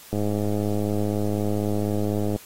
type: click train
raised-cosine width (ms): 2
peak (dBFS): -13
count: 233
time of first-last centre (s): 0.13-2.361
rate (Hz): 104
effects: white hiss -46 dBFS RMS until 2.45 s + AAC 48 kbps